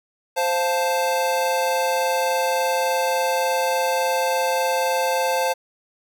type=chord; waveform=square; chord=F major; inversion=second; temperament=equal; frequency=523.3 / 698.5 / 880 Hz; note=C5 / F5 / A5; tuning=0 / 0 / 0 cents; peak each=-23 / -27 / -24 dBFS; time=0.36-5.54 s; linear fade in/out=20 ms; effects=none